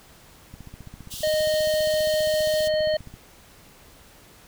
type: click train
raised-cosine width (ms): 5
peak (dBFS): -28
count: 40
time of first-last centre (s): 0.54-3.14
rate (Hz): 15
type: high-pass noise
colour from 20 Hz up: pink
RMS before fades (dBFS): -36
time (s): 1.1-2.69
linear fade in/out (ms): 20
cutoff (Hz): 2800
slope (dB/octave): 96
type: harmonic tone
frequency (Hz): 618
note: D#5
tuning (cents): -12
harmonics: 1 / 3 / 5 / 7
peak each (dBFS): -20 / -34 / -35 / -34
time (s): 1.23-2.97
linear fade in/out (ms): 5
effects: pink hiss -51 dBFS RMS until 4.47 s